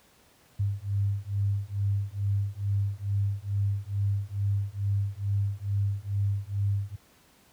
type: beating tone pair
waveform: sine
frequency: 99.1 / 101.4 Hz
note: G2 / G#2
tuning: +19 / -41 cents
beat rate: 2.3 Hz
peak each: -28 dBFS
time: 0.59-6.96 s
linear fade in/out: 10 ms
effects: pink hiss -60 dBFS RMS until 7.52 s + high-pass 60 Hz 12 dB/octave